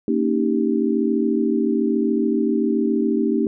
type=chord; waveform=sine; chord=Eb dominant seventh; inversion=second; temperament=equal with one note detuned; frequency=230 / 277.2 / 311.1 / 392 Hz; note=Bb3 / Db4 / Eb4 / G4; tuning=-23 / 0 / 0 / 0 cents; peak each=-21 / -24 / -22 / -23 dBFS; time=0.08-3.47 s; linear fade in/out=2 ms; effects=none